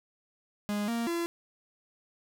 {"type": "tone with pitch steps", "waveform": "45% pulse", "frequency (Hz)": [206.6, 232.8, 339.9], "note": ["G#3", "A#3", "F4"], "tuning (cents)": [-9, -2, -47], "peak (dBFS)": -29, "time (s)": [0.69, 1.26], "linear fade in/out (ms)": 0, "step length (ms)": 190, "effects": []}